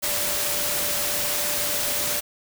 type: tone in noise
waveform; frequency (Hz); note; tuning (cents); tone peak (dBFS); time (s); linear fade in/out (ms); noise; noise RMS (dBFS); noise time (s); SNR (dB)
sine; 587.3; D5; 0; -35; 0.02-2.21; 20; white; -25; 0.02-2.21; -13
effects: none